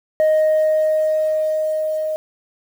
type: tone with level ramp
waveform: sine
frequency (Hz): 622.3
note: D#5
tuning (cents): 0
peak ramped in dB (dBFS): -9 to -19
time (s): 0.2-2.16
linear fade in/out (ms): 0
effects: tanh soft clip ceiling -11 dBFS + 7-bit